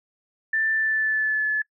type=tone with pitch glide; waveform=sine; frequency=1772 to 1723.5 Hz; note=A6 to A6; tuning=+12 to -36 cents; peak=-20 dBFS; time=0.53-1.62 s; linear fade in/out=5 ms; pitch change=-48 cents; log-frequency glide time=0.72-1.46 s; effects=noise-tail reverb RT60 0.1 s tail -24 dB re dry